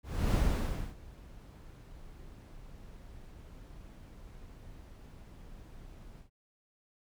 brown noise with ADSR envelope, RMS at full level -26 dBFS, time 0.03-6.3 s, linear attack 310 ms, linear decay 600 ms, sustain -24 dB, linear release 120 ms, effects none

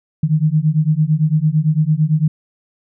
sine beating tone pair, 150.4 / 159.3 Hz, D3 / D#3, +42 / +41 cents, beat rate 8.9 Hz, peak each -15 dBFS, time 0.23-2.28 s, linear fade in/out 5 ms, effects none

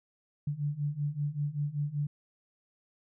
sine beating tone pair, 143.2 / 148.4 Hz, D3 / D3, -43 / +18 cents, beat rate 5.2 Hz, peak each -34 / -32 dBFS, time 0.47-2.07 s, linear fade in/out 5 ms, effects none

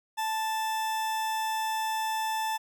40% pulse tone, 880 Hz, A5, in tune, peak -27 dBFS, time 0.17-2.58 s, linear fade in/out 20 ms, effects none

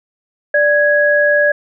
sine tone pair together, 588 / 1663.1 Hz, D5 / G#6, +2 / +2 cents, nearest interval octave + tritone, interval 1800 cents, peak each -12 dBFS, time 0.54-1.52 s, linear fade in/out 5 ms, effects none

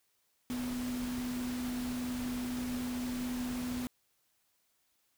sine tone in noise, 247.7 Hz, B3, 5 cents sharp, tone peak -34 dBFS, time 0.5-3.87 s, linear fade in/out 0 ms, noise pink, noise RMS -44 dBFS, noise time 0.5-3.87 s, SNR +7 dB, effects white hiss -75 dBFS RMS until 5.17 s

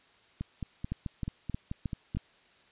two click trains, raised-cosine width 5 ms, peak -22 / -20 dBFS, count 9 / 5, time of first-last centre 0.41-2.149 / 0.92-2.17 s, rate 4.6 / 3.2 Hz, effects white hiss -62 dBFS RMS until 2.71 s + resampled to 8000 Hz

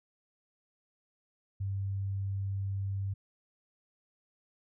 sine tone, 98 Hz, G2, in tune, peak -31 dBFS, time 1.6-3.14 s, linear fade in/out 10 ms, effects none

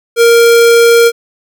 square tone, 466.7 Hz, A#4, 2 cents sharp, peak -4 dBFS, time 0.16-1.12 s, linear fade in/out 50 ms, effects none

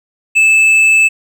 triangle tone with hard clipping, 2624 Hz, E7, 9 cents flat, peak -7 dBFS, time 0.35-1.09 s, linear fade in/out 20 ms, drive 8 dB, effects none

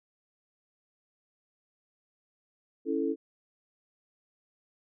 sine chord, A major, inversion first, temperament equal, 277.2 / 329.6 / 440 Hz, C#4 / E4 / A4, 0 / 0 / 0 cents, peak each -31 dBFS, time 2.85-3.16 s, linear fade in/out 50 ms, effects none

